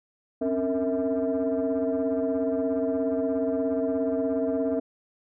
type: tone cluster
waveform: sine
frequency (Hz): 265.9 / 282.8 / 460.5 / 650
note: C4 / C#4 / A#4 / E5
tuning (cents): +28 / +35 / -21 / -24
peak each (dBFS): -26 / -31 / -27 / -28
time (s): 0.41-4.8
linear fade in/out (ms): 10
effects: tanh soft clip ceiling -18 dBFS